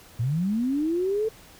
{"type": "linear sweep", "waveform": "sine", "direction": "up", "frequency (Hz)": [107.6, 448.9], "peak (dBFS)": -22, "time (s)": [0.19, 1.29], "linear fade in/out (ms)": 10, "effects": ["pink hiss -50 dBFS RMS until 1.59 s"]}